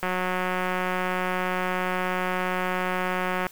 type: click train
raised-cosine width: 0.5 ms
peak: -12 dBFS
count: 630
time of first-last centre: 0.03-3.467 s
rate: 183 Hz
effects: white hiss -49 dBFS RMS until 3.51 s